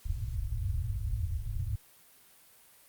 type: low-pass noise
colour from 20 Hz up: white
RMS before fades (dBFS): -33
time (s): 0.05-1.76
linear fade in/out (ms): 10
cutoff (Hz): 110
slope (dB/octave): 48
effects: white hiss -59 dBFS RMS until 2.88 s + Opus 48 kbps